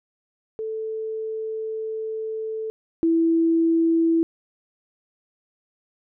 sine tone pair in turn, 440 / 329.6 Hz, A4 / E4, 0 / 0 cents, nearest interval perfect fourth, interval 500 cents, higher first, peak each -26 / -16 dBFS, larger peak second, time 0.59-2.7 / 3.03-4.23 s, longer first, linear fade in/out 0 ms, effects none

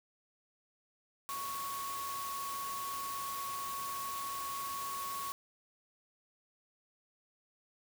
sine tone in noise, 1108.7 Hz, C#6, in tune, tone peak -38 dBFS, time 1.29-5.32 s, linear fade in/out 0 ms, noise white, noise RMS -44 dBFS, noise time 1.29-5.32 s, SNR +3 dB, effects none

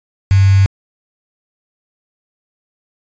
sine tone with quantisation, 97.4 Hz, G2, 11 cents flat, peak -6 dBFS, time 0.31-0.66 s, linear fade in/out 0 ms, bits 4, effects resampled to 16000 Hz

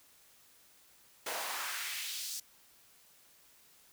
pink noise with high-pass filter sweep, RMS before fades -39 dBFS, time 1.26-2.4 s, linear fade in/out 5 ms, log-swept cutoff 560 to 5900 Hz, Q 1.5, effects white hiss -63 dBFS RMS until 3.92 s

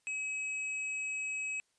triangle tone with hard clipping, 2550 Hz, D#7, 42 cents sharp, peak -36 dBFS, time 0.07-1.6 s, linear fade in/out 0 ms, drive 14 dB, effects white hiss -75 dBFS RMS until 1.78 s + resampled to 22050 Hz

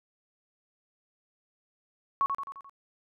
sine tone with echo, 1108 Hz, C#6, 1 cent flat, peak -22 dBFS, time 2.21-2.26 s, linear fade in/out 0 ms, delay 87 ms, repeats 5, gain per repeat -5 dB, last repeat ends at 2.695 s, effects none

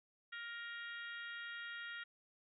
harmonic tone, 469 Hz, A#4, 11 cents sharp, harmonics 3 / 4 / 5 / 6 / 7 / 8, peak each -48 / -48 / -59 / -57 / -55 / -60 dBFS, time 0.32-2.04 s, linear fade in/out 10 ms, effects none

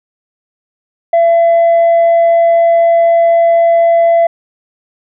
sine tone with tanh clipping, 674 Hz, E5, 38 cents sharp, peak -6 dBFS, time 1.13-4.27 s, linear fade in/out 5 ms, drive 1 dB, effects none

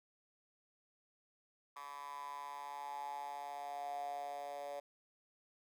10% pulse tone with high-pass filter sweep, 142.9 Hz, D3, 47 cents flat, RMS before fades -45 dBFS, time 1.76-4.8 s, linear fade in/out 5 ms, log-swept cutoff 1100 to 610 Hz, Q 9.1, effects none

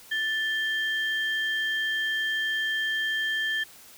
sine tone pair together, 1760 / 3178 Hz, A6 / G7, 0 / +23 cents, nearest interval minor seventh, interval 1023 cents, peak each -25 / -30 dBFS, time 0.11-3.64 s, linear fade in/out 10 ms, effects tanh soft clip ceiling -19 dBFS + white hiss -50 dBFS RMS until 3.97 s

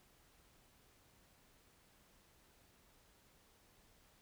silence, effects pink hiss -69 dBFS RMS until 4.21 s

